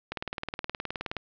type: click train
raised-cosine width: 0.3 ms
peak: -16 dBFS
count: 21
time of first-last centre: 0.12-1.167 s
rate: 19.1 Hz
effects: low-pass 5000 Hz 12 dB/octave